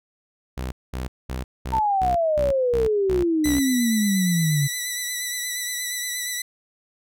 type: tone bursts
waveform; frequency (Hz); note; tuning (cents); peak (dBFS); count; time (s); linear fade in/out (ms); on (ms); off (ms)
sawtooth; 63.7; C2; -46; -23; 9; 0.57-3.6; 10; 150; 210
type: exponential sweep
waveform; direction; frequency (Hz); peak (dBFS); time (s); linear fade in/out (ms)
sine; down; 911 to 137.9; -18; 1.72-4.68; 20
type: tone with vibrato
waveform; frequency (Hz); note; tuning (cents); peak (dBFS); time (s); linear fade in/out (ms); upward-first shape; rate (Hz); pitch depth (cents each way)
10% pulse; 1975.5; B6; 0; -17; 3.44-6.42; 5; triangle; 8.5; 34
effects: none

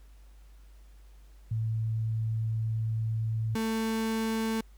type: tone pair in turn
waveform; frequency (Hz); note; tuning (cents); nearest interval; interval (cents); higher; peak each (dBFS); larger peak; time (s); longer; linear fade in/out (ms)
sine / 35% pulse; 111.4 / 222.8; A2 / A3; +22 / +22; octave; 1200; second; -27 / -26; second; 1.51-3.55 / 3.55-4.61; first; 5
effects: added 50 Hz sine -50 dBFS peak until 4.77 s + pink hiss -66 dBFS RMS until 4.77 s

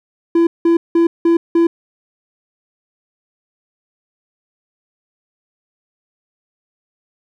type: tone bursts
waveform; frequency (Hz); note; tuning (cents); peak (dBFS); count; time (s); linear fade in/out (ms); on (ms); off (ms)
triangle; 336.4; E4; +35; -7; 5; 0.35-1.67; 5; 120; 180
effects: none

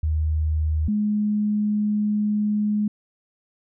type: tone pair in turn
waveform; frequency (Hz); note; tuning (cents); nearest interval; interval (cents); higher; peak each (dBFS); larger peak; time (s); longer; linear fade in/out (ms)
sine; 77.78 / 209.6; D#2 / G#3; 0 / +16; octave + perfect fourth; 1716; second; -19 / -19; neither; 0.03-0.88 / 0.88-2.88; second; 5
effects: none

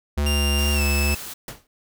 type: tone with vibrato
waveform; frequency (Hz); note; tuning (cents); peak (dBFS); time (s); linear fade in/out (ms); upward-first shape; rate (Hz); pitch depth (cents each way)
square; 72; D2; -34; -20; 0.17-1.15; 10; sine; 2.3; 20
type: tone with pitch glide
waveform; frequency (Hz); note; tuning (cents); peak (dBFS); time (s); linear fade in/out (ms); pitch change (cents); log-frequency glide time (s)
sawtooth; 2792 to 2620; F7 to E7; -1 to -11; -21; 0.26-1.15; 5; -110; 0.74-0.82
type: noise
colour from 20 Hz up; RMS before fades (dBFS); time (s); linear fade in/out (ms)
white; -35; 0.58-1.34; 10
type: noise with exponential decay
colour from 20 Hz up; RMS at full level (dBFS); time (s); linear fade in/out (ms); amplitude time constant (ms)
pink; -30; 1.48-1.67; 2; 41
effects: none

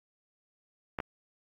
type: clicks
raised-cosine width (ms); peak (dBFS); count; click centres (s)
0.5; -18; 2; 0.988 / 1.002
effects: AAC 32 kbps

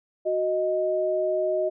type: tone pair together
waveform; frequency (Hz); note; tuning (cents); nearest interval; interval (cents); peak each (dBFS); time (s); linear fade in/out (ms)
sine; 370 / 623.5; F#4 / D#5; 0 / +3; major sixth; 903; -27 / -23; 0.25-1.7; 20
effects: none

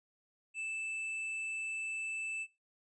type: tone with hard clipping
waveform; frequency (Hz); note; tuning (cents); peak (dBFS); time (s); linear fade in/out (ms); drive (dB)
sine; 2637; E7; 0; -38; 0.54-2.47; 50; 6
effects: noise-tail reverb RT60 0.3 s tail -23 dB re dry + resampled to 22050 Hz

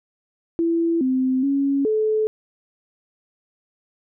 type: tone with pitch steps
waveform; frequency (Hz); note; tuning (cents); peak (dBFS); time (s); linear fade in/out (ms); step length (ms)
sine; 334 / 259.2 / 277.5 / 433.1; E4 / C4 / C#4 / A4; +23 / -16 / +2 / -27; -17; 0.59-2.27; 0; 420
effects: none

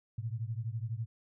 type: beating tone pair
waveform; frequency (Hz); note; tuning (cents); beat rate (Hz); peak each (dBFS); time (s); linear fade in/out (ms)
sine; 109.1 / 121.1; A2 / B2; -14 / -34; 12; -36 / -38; 0.18-1.06; 5
effects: none

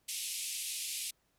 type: band-pass noise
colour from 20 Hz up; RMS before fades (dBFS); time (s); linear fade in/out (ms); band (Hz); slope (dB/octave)
white; -39; 0.08-1.11; 10; 2300 to 12000; 48
effects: pink hiss -75 dBFS RMS until 1.38 s

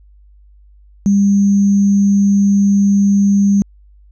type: tone with sample-and-hold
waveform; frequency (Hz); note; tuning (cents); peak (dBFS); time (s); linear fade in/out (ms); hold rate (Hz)
sine; 200; G3; +35; -8; 1.06-3.62; 0; 6300
effects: added 50 Hz sine -42 dBFS peak until 4.11 s + resampled to 24000 Hz

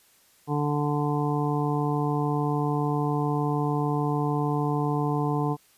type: harmonic tone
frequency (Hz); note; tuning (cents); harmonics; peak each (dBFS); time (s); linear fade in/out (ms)
146.83; D3; 0; 1 / 2 / 3 / 5 / 6 / 7; -26 / -29 / -31 / -33 / -34 / -34; 0.47-5.57; 50
effects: white hiss -60 dBFS RMS until 5.77 s + resampled to 32000 Hz

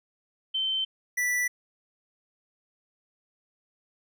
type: tone pair in turn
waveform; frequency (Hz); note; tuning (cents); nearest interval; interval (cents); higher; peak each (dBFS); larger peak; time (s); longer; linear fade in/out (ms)
sine / square; 3093 / 1969.4; G7 / B6; -24 / -5; minor sixth; 781; first; -25; neither; 0.54-0.85 / 1.17-1.48; neither; 10
effects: none

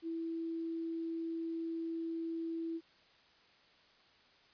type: tone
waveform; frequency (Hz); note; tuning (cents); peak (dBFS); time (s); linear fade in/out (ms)
sine; 329.6; E4; 0; -36; 0.02-2.81; 50
effects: white hiss -65 dBFS RMS until 4.53 s + resampled to 11025 Hz

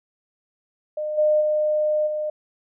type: tone with level steps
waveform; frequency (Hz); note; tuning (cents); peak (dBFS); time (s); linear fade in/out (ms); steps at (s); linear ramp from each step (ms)
sine; 608; D#5; -40; -24 / -15 / -18 / -23; 0.97-2.3; 5; 1.17 / 1.4 / 2.06; 20
effects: none

